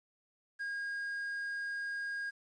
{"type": "tone", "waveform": "triangle", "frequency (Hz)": 1628, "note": "G#6", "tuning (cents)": -35, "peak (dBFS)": -34, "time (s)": [0.59, 2.31], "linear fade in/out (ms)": 20, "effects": ["resampled to 22050 Hz", "11-bit"]}